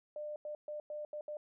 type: tone bursts at uneven times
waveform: sine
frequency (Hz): 599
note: D5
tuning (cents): +34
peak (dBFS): -39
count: 6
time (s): 0.16-0.36 / 0.45-0.55 / 0.68-0.8 / 0.9-1.05 / 1.13-1.21 / 1.28-1.37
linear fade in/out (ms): 2
effects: none